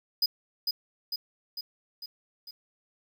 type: tone with echo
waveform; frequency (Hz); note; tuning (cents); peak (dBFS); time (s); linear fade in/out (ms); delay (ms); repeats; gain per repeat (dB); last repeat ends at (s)
square; 4978; D#8; 0; -22; 0.22-0.26; 5; 450; 5; -4; 2.51
effects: 10-bit